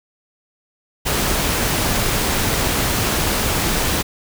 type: noise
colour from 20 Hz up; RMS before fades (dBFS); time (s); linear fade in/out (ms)
pink; -19; 1.05-4.03; 20
effects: none